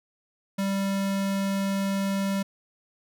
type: tone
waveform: square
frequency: 196 Hz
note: G3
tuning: in tune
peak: -25 dBFS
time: 0.58-2.43 s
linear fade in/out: 10 ms
effects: none